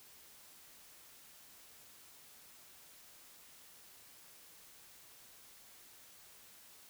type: silence
effects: white hiss -59 dBFS RMS until 6.89 s